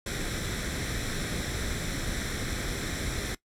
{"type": "noise with comb filter", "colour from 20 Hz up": "pink", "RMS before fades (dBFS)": -32, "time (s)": [0.06, 3.35], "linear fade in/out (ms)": 5, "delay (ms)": 0.53, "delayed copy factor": 0.6, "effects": ["noise-tail reverb RT60 0.1 s tail -18 dB re dry", "low-pass 10000 Hz 12 dB/octave"]}